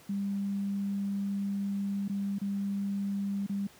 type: tone with dropouts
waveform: sine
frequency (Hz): 199.1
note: G3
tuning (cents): +27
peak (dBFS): -29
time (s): 0.09-3.67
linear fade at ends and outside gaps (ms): 5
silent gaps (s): 2.08-2.095 / 2.385-2.414 / 3.465-3.494
effects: pink hiss -56 dBFS RMS until 3.79 s + high-pass 100 Hz 12 dB/octave